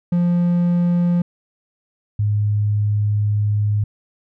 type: tone pair in turn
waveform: triangle / sine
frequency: 174.61 / 104.33 Hz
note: F3 / G#2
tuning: 0 / +8 cents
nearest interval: major sixth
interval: 892 cents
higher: first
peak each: -12 / -15 dBFS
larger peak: first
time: 0.12-1.22 / 2.19-3.84 s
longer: second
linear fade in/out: 5 ms
effects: none